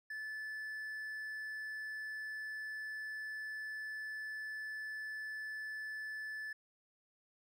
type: tone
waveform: triangle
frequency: 1740 Hz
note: A6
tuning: 20 cents flat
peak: -39 dBFS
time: 0.1-6.53 s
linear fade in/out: 5 ms
effects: none